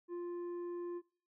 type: tone with tanh clipping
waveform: sine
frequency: 349.2 Hz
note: F4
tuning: in tune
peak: -40 dBFS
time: 0.08-1.02 s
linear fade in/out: 50 ms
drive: 6 dB
effects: noise-tail reverb RT60 0.5 s tail -23 dB re dry